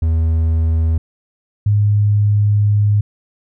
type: tone pair in turn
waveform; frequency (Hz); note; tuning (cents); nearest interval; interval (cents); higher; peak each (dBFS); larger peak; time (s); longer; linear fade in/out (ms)
triangle / sine; 81 / 103.69; E2 / G#2; -30 / -2; major third; 428; second; -10; neither; 0.02-0.98 / 1.66-3.01; second; 5
effects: none